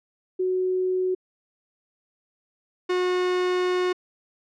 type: tone pair in turn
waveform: sine / 45% pulse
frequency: 370 / 363.2 Hz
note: F#4 / F#4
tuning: 0 / -32 cents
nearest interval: unison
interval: 32 cents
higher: first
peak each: -21 dBFS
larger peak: neither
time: 0.39-1.15 / 2.89-3.93 s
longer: second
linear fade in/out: 10 ms
effects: low-pass 4000 Hz 12 dB/octave